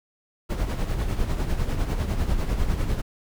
brown noise with tremolo, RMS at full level -22 dBFS, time 0.49-3.02 s, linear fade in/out 20 ms, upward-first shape sine, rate 10 Hz, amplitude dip 55%, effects none

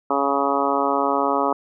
harmonic tone, 139.7 Hz, C#3, 14 cents sharp, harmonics 2 / 3 / 4 / 5 / 6 / 7 / 8 / 9, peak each -26 / -26 / -26 / -26 / -26 / -26 / -26 / -26 dBFS, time 0.1-1.53 s, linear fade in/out 5 ms, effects none

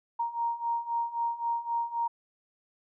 sine beating tone pair, 932.3 / 936.1 Hz, A#5 / A#5, 0 / +7 cents, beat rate 3.8 Hz, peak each -33 / -30 dBFS, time 0.19-2.08 s, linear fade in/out 10 ms, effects none

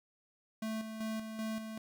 square tone with tremolo, 220 Hz, A3, in tune, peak -36 dBFS, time 0.62-1.78 s, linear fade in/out 5 ms, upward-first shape square, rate 2.6 Hz, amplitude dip 50%, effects 11-bit

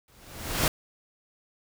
pink noise with exponential growth, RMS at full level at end -21 dBFS, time 0.08-0.68 s, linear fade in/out 2 ms, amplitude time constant 130 ms, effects none

